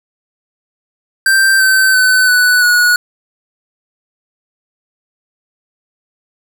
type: tone with pitch steps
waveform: square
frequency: 1568 / 1540.2 / 1512.8 / 1486 / 1459.6 Hz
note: G6 / G6 / F#6 / F#6 / F#6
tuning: 0 / -31 / +38 / +7 / -24 cents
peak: -8 dBFS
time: 1.26-2.96 s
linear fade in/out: 2 ms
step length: 340 ms
effects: none